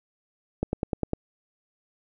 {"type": "click train", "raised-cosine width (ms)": 2, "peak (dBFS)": -12, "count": 6, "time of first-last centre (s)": [0.63, 1.134], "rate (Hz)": 9.93, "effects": []}